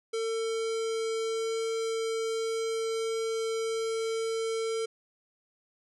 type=tone with notch filter; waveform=square; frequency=449.9 Hz; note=A4; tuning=39 cents sharp; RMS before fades=-31 dBFS; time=0.13-4.86 s; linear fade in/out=10 ms; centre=1700 Hz; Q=1.8; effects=resampled to 22050 Hz